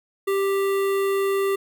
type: tone with notch filter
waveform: square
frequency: 392.8 Hz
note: G4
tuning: 4 cents sharp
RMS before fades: -22 dBFS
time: 0.27-1.56 s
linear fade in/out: 10 ms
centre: 5500 Hz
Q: 0.84
effects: none